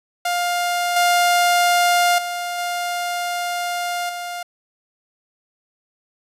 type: tone with level steps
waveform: sawtooth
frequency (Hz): 704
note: F5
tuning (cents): +14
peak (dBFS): -15 / -10 / -20 / -18 / -23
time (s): 0.25-4.43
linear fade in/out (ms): 5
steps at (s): 0.96 / 2.18 / 2.58 / 4.09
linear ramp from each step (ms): 5
effects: resampled to 32000 Hz